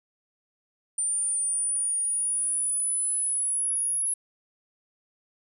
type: exponential sweep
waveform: sine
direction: up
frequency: 9130 to 10548 Hz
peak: -24 dBFS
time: 0.98-4.14 s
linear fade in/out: 5 ms
effects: none